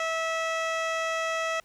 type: tone with low-pass filter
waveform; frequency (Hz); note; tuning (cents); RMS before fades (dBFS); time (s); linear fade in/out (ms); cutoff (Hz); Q
15% pulse; 651; E5; -22; -29; 0-1.6; 2; 5500; 0.73
effects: pink hiss -63 dBFS RMS until 1.64 s